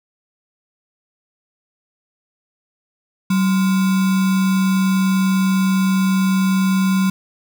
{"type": "tone with sample-and-hold", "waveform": "sine", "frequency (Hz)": 189.8, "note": "F#3", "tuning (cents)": 44, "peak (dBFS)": -13, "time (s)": [3.3, 7.1], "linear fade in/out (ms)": 5, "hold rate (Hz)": 1225, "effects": []}